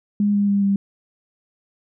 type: tone with pitch steps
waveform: sine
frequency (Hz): 205.2 / 202.8 / 200.5 / 198.21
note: G#3 / G#3 / G3 / G3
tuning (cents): -21 / -41 / +39 / +19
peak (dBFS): -15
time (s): 0.2-0.76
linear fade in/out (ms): 2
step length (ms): 140
effects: none

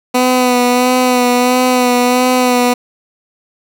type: tone with vibrato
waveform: 15% pulse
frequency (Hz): 249.4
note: B3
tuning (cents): +17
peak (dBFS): -3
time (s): 0.14-2.74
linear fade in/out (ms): 10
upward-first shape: sine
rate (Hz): 1.5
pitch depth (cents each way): 28
effects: none

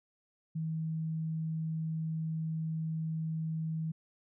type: tone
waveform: sine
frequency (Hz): 160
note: D#3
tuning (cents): +49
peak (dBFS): -32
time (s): 0.55-3.92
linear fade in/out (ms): 10
effects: none

